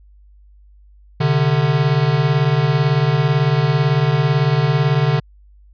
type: beating tone pair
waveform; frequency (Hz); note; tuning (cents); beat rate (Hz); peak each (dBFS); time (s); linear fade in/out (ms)
square; 130.8 / 148.8; C3 / D3; 0 / +23; 18; -18 / -16; 1.2-5.2; 10
effects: added 50 Hz sine -44 dBFS peak until 5.73 s + resampled to 11025 Hz